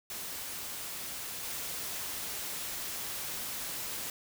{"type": "noise with level steps", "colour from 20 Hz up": "white", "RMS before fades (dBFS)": [-40, -38], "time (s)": [0.1, 4.1], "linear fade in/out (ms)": 2, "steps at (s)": 1.43, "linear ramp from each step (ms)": 5, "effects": []}